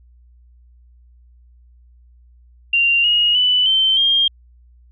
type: tone with pitch steps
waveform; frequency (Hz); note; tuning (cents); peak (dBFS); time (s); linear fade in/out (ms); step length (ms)
sine; 2773 / 2877 / 2986 / 3098 / 3215; F7 / F#7 / F#7 / G7 / G7; -13 / -49 / +15 / -21 / +43; -12; 2.73-4.28; 5; 310
effects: added 60 Hz sine -46 dBFS peak until 4.91 s